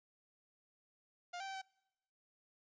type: tone with pitch steps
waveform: sawtooth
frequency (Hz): 706 / 779 / 774 / 767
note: F5 / G5 / G5 / G5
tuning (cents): +19 / -11 / -22 / -38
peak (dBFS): -39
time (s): 1.33-1.618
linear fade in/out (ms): 10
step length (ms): 72
effects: noise-tail reverb RT60 0.9 s tail -26 dB re dry + resampled to 16000 Hz